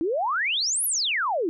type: exponential two-way sweep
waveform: sine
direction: up then down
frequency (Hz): 305.3 to 11840 to 305.3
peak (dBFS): -22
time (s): 0.01-1.49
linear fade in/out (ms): 0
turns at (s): 0.85
effects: none